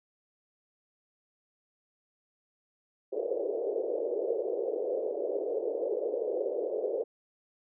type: band-pass noise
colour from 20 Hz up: white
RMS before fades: -32 dBFS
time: 3.12-7.04 s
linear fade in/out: 10 ms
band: 390 to 540 Hz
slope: 48 dB/octave
effects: none